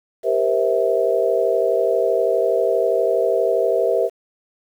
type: chord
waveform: sine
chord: C dominant seventh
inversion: second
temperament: just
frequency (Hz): 392.4 / 470.9 / 523.3 / 654.1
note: G4 / Bb4 / C5 / E5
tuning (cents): +2 / +18 / 0 / -14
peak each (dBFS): -22 / -20 / -22 / -20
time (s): 0.23-4.1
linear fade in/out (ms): 50
effects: 8-bit